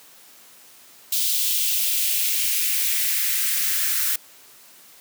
blue noise with high-pass filter sweep, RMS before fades -22 dBFS, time 1.12-4.16 s, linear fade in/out 5 ms, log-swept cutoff 3500 to 1500 Hz, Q 2.1, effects white hiss -49 dBFS RMS until 5 s + high-pass 150 Hz 12 dB/octave

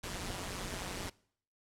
pink noise with amplitude modulation, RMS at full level -37 dBFS, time 0.03-1.1 s, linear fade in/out 10 ms, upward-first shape sine, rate 185 Hz, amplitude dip 75%, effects noise-tail reverb RT60 0.6 s tail -23 dB re dry + low-pass 10000 Hz 12 dB/octave

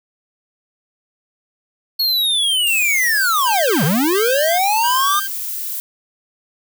square linear two-way sweep, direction down then up, 4362 to 133 to 1227 Hz, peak -15 dBFS, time 1.99-5.2 s, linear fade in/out 10 ms, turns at 3.84 s
violet noise, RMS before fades -25 dBFS, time 2.67-5.8 s, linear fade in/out 0 ms
sawtooth tone bursts, 1578 Hz, G6, 11 cents sharp, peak -21 dBFS, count 3, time 3.45-5.28 s, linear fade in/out 20 ms, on 450 ms, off 240 ms
effects none

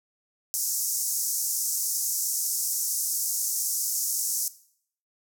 pink band-pass noise, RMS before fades -28 dBFS, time 0.54-4.48 s, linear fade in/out 0 ms, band 5600 to 16000 Hz, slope 48 dB/octave, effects noise-tail reverb RT60 0.6 s tail -17 dB re dry

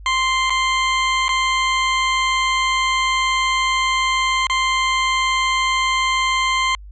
20% pulse tone with dropouts, 1046.5 Hz, C6, in tune, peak -11 dBFS, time 0.06-6.75 s, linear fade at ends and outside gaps 1 ms, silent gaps 0.497-0.504 / 1.282-1.291 / 4.469-4.498 s, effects added 50 Hz sine -35 dBFS peak until 6.91 s + resampled to 16000 Hz

